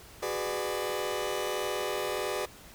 sawtooth chord, G# half-diminished seventh, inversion third, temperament just, 373.8 / 415.3 / 498.4 / 598 Hz, F#4 / G#4 / B4 / D5, +18 / 0 / +16 / +31 cents, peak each -32 dBFS, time 0.22-2.46 s, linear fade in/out 10 ms, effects pink hiss -51 dBFS RMS until 2.74 s

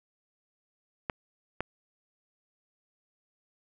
clicks, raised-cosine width 0.5 ms, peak -15 dBFS, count 2, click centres 1.098 / 1.606 s, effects none

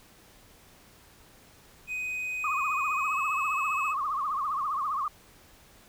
triangle tone with pitch glide, 2503 to 2575 Hz, D#7 to E7, +10 to -41 cents, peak -29 dBFS, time 1.87-3.95 s, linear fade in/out 50 ms, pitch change +49 cents, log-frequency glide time 2.92-3.18 s
sine tone with vibrato, 1154 Hz, D6, 31 cents flat, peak -27 dBFS, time 2.44-5.08 s, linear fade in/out 2 ms, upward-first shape triangle, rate 15 Hz, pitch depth 180 cents each way
effects pink hiss -56 dBFS RMS until 5.88 s

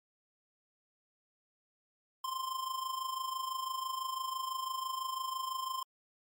square tone with amplitude modulation, 1046.5 Hz, C6, in tune, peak -33 dBFS, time 2.24-5.83 s, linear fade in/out 5 ms, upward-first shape sine, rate 26 Hz, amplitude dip 65%, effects MP3 96 kbps

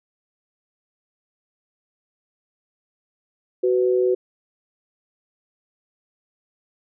sine tone pair together, 373.2 / 498.1 Hz, F#4 / B4, +15 / +15 cents, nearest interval perfect fourth, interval 500 cents, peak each -17 / -22 dBFS, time 3.63-4.15 s, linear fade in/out 10 ms, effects none

